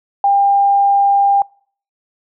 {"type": "tone", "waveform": "sine", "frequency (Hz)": 799, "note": "G5", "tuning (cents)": 33, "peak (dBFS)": -9, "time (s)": [0.24, 1.42], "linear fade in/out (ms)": 2, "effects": ["noise-tail reverb RT60 0.5 s tail -26 dB re dry"]}